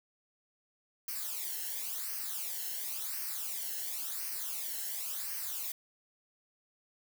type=noise with flanger; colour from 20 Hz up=blue; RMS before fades=-38 dBFS; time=1.08-5.72 s; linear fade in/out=2 ms; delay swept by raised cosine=0.27 to 0.85 ms; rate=0.94 Hz; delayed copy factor=-0.75; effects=none